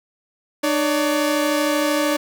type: tone pair together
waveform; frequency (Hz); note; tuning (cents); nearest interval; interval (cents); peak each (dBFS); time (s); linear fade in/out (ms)
sawtooth; 301 / 568.9; D4 / C#5; +43 / +45; major seventh; 1102; -16 / -17; 0.63-2.17; 10
effects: none